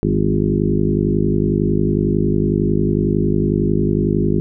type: harmonic tone with a mistuned harmonic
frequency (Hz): 51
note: G#1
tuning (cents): -31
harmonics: 1 / 2 / 3 / 4 / 5 / 6 / 7 / 8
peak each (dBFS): -25 / -23 / -20 / -21 / -22 / -25 / -21 / -24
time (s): 0.03-4.4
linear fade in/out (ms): 0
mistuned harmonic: 3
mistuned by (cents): +57
effects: none